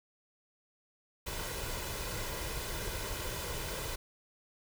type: noise with comb filter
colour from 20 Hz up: pink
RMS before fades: -38 dBFS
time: 1.26-3.96 s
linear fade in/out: 10 ms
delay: 2 ms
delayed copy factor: +0.55
effects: none